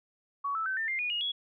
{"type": "tone with pitch steps", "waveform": "sine", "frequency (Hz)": [1125, 1314.9, 1536.8, 1796.2, 2099, 2454, 2868, 3352], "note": ["C#6", "E6", "G6", "A6", "C7", "D#7", "F7", "G#7"], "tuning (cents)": [25, -5, -35, 35, 5, -25, 45, 15], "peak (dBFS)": -29, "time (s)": [0.44, 1.32], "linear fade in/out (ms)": 10, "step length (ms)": 110, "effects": []}